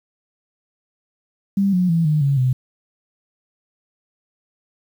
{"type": "tone with pitch steps", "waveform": "sine", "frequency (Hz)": [197.4, 181.02, 165.99, 152.22, 139.58, 128], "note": ["G3", "F#3", "E3", "D#3", "C#3", "C3"], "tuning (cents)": [12, -38, 12, -38, 12, -38], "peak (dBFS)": -14, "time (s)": [1.57, 2.53], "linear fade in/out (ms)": 5, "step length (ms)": 160, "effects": ["8-bit"]}